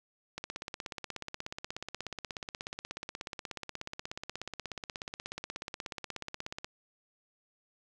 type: click train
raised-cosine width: 0.2 ms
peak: -21 dBFS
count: 105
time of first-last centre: 0.38-6.645 s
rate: 16.6 Hz
effects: none